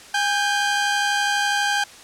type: tone pair together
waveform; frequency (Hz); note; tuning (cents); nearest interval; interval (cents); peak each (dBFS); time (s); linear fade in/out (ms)
sawtooth; 818 / 1563.9; G#5 / G6; -26 / -5; major seventh; 1121; -18; 0.14-1.84; 5
effects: white hiss -43 dBFS RMS until 2.03 s + low-pass 8000 Hz 12 dB/octave